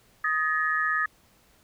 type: tone cluster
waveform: sine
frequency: 1251 / 1717 / 1873 Hz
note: D#6 / A6 / A#6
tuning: +9 / -43 / +8 cents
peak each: -27 / -26 / -30 dBFS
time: 0.24-1.06 s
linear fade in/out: 5 ms
effects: pink hiss -61 dBFS RMS until 1.63 s